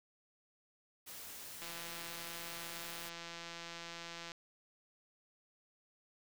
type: noise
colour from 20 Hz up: white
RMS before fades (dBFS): -49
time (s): 1.06-3.1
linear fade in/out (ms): 20
type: click train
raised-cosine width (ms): 0.2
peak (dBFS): -29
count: 457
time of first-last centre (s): 1.62-4.318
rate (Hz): 169
effects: none